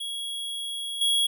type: tone with level steps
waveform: square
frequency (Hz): 3322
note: G#7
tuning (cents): 0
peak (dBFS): -31 / -21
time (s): 0-1.27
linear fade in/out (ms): 10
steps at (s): 1.01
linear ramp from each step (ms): 5
effects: none